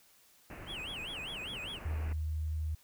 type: low-pass noise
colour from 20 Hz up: pink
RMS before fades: -47 dBFS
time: 0.5-2.13 s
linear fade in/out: 2 ms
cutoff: 2800 Hz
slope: 96 dB/octave
type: tone with vibrato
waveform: triangle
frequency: 2889 Hz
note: F#7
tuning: 42 cents flat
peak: -38 dBFS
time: 0.66-1.8 s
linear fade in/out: 50 ms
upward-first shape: sine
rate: 5 Hz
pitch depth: 270 cents each way
type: tone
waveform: sine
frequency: 77.78 Hz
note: D#2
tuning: in tune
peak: -32 dBFS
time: 1.85-2.75 s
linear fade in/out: 5 ms
effects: white hiss -64 dBFS RMS until 2.83 s